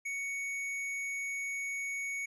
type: tone with hard clipping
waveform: triangle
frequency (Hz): 2228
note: C#7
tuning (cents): +8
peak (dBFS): -36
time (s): 0.05-2.26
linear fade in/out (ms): 10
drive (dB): 13
effects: resampled to 24000 Hz